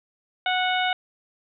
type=harmonic tone; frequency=736 Hz; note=F#5; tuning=9 cents flat; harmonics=1 / 2 / 3 / 4 / 5; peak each=-24 / -27 / -29 / -30 / -31 dBFS; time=0.46-0.93 s; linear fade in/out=2 ms; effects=none